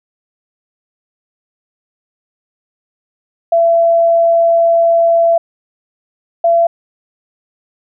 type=tone pair in turn; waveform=sine; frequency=672 / 676.3 Hz; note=E5 / E5; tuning=+33 / +44 cents; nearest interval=unison; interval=11 cents; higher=second; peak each=-7 dBFS; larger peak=neither; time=3.52-5.38 / 6.44-6.67 s; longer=first; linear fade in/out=5 ms; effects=none